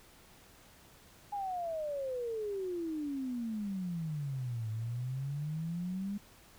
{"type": "exponential two-way sweep", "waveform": "sine", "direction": "down then up", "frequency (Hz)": [830.6, 108.2, 205.9], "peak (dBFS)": -34, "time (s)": [1.32, 6.18], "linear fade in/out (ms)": 10, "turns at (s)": 4.7, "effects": ["pink hiss -59 dBFS RMS until 6.58 s"]}